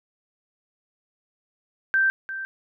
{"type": "tone with echo", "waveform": "sine", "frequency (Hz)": 1564, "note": "G6", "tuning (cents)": -4, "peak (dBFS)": -17, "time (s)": [1.94, 2.1], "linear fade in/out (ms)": 0, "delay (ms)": 350, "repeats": 1, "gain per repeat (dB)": -12, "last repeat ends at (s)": 2.45, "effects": []}